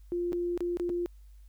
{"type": "tone with dropouts", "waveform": "sine", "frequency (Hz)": 349.2, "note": "F4", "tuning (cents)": 0, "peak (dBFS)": -28, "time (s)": [0.12, 1.06], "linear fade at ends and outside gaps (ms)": 0, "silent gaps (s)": [[0.322, 0.33], [0.576, 0.606], [0.771, 0.798], [0.893, 0.899]], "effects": ["added 50 Hz sine -49 dBFS peak until 1.48 s", "white hiss -72 dBFS RMS until 1.48 s"]}